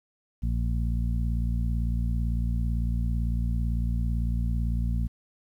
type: harmonic tone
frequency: 57.9 Hz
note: A#1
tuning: 11 cents flat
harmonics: 1 / 2 / 3 / 4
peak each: -25 / -31 / -35 / -37 dBFS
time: 0.42-5.08 s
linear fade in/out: 20 ms
effects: 10-bit